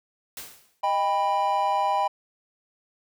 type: noise with exponential decay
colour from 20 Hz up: white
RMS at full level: -35 dBFS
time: 0.37-0.81 s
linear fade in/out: 1 ms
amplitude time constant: 95 ms
type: chord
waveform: triangle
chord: Eb augmented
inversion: none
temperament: equal with one note detuned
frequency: 622.3 / 796.8 / 987.8 Hz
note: Eb5 / G5 / B5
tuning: 0 / +28 / 0 cents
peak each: -28 / -22 / -23 dBFS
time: 0.83-2.08 s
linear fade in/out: 10 ms
effects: none